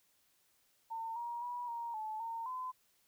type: tone with pitch steps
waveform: sine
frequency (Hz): 905 / 947 / 971 / 936 / 867 / 915 / 1019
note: A5 / A#5 / B5 / A#5 / A5 / A#5 / C6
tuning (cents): +48 / +27 / -30 / +7 / -26 / -32 / -46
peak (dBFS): -38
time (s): 0.9-2.72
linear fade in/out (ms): 20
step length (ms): 260
effects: white hiss -73 dBFS RMS until 3.07 s